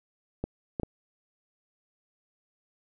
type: clicks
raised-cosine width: 2 ms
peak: -17 dBFS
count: 3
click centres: 0.44 / 0.798 / 0.833 s
effects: none